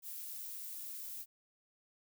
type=noise; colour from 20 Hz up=violet; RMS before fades=-45 dBFS; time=0.02-1.26 s; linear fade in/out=50 ms; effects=none